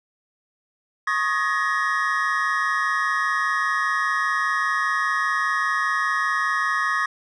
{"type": "tone cluster", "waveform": "triangle", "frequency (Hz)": [1097, 1242, 1694, 1882], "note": ["C#6", "D#6", "G#6", "A#6"], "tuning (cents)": [-18, -3, 34, 16], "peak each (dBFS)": -24, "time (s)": [1.07, 7.06], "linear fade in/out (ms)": 5, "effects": ["resampled to 22050 Hz"]}